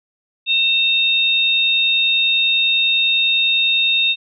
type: tone pair together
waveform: sine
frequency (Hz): 2680 / 3690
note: E7 / A#7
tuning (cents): +28 / -18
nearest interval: tritone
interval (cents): 554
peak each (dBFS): -17 / -15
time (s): 0.46-4.16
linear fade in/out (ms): 50
effects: none